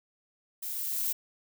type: noise with level ramp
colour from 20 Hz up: violet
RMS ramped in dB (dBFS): -37 to -29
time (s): 0.62-1.13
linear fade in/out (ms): 10
effects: none